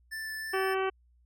square tone with vibrato, 1760 Hz, A6, in tune, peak -36 dBFS, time 0.11-0.75 s, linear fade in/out 20 ms, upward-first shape sine, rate 3.2 Hz, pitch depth 8 cents each way
harmonic tone, 382.1 Hz, G4, 44 cents flat, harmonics 1 / 2 / 3 / 4 / 5 / 6 / 7 / 8, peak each -29 / -35 / -35 / -38 / -44 / -43 / -43 / -46 dBFS, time 0.53-0.9 s, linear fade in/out 10 ms
effects added 60 Hz sine -61 dBFS peak until 1.25 s

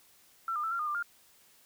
sine tone with pitch steps, 1344 / 1207 / 1323 / 1379 / 1222 / 1190 / 1405 Hz, E6 / D6 / E6 / F6 / D#6 / D6 / F6, +33 / +47 / +6 / -22 / -32 / +22 / +10 cents, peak -30 dBFS, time 0.48-1.026 s, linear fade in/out 2 ms, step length 78 ms, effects white hiss -62 dBFS RMS until 1.65 s

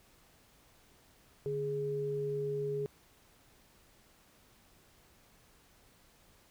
sine tone pair together, 146 / 415.6 Hz, D3 / G#4, -10 / +1 cents, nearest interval octave + tritone, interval 1811 cents, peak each -39 / -33 dBFS, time 1.46-2.86 s, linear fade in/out 0 ms, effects pink hiss -64 dBFS RMS until 6.5 s

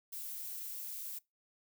violet noise, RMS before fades -43 dBFS, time 0.12-1.19 s, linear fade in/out 10 ms, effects noise-tail reverb RT60 0.2 s tail -23 dB re dry

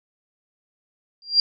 sine tone with exponential growth, 4762 Hz, D8, 23 cents sharp, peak -9 dBFS, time 1.22-1.4 s, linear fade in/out 1 ms, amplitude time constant 38 ms, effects none

